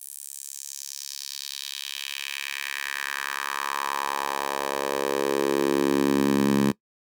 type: tone with high-pass filter sweep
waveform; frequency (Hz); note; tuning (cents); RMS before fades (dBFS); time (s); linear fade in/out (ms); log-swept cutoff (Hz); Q
10% pulse; 69.7; C#2; +10; -27; 0-6.72; 10; 10000 to 190; 2.3
effects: noise-tail reverb RT60 0.1 s tail -21 dB re dry